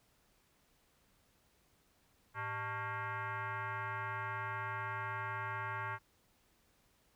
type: tone with frequency modulation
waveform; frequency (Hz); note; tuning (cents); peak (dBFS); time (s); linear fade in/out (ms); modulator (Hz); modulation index
sine; 110; A2; 0; -37; 2.34-5.99; 50; 501; 3.5
effects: pink hiss -72 dBFS RMS until 7.15 s